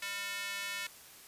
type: tone with high-pass filter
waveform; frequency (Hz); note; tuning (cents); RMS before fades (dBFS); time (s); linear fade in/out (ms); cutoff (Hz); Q
square; 199.9; G3; +34; -39; 0.02-0.87; 5; 2000; 1.6
effects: white hiss -54 dBFS RMS until 1.27 s + resampled to 32000 Hz